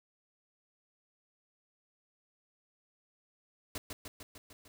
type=noise with echo; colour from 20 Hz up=pink; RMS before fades=-39 dBFS; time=3.75-3.78 s; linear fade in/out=2 ms; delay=150 ms; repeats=6; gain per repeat=-3 dB; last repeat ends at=4.68 s; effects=none